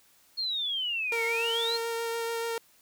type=exponential two-way sweep; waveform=sine; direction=down then up; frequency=4344 to 2147 to 4344 Hz; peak=-28 dBFS; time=0.37-1.78 s; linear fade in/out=20 ms; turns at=1.26 s
type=tone with vibrato; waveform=sawtooth; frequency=461.2 Hz; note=A#4; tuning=19 cents flat; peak=-26 dBFS; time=1.12-2.58 s; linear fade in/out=2 ms; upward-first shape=sine; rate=6.9 Hz; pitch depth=11 cents each way
effects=white hiss -62 dBFS RMS until 2.81 s